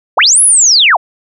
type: linear two-way sweep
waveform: sine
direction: up then down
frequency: 329.6 to 11000 to 566 Hz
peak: -4 dBFS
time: 0.17-0.97 s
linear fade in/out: 10 ms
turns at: 0.42 s
effects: none